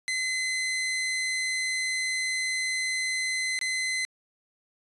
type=tone with dropouts; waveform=sawtooth; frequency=2045 Hz; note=C7; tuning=40 cents flat; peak=-23 dBFS; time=0.08-4.05 s; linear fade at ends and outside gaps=0 ms; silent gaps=3.59-3.613 s; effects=resampled to 24000 Hz